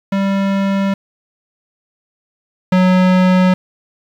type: tone pair in turn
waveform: square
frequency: 196 / 184.2 Hz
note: G3 / F#3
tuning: 0 / -7 cents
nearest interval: minor second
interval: 107 cents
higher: first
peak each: -14 / -9 dBFS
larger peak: second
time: 0.12-0.94 / 2.72-3.54 s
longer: neither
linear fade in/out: 5 ms
effects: low-pass 3000 Hz 12 dB/octave + 7-bit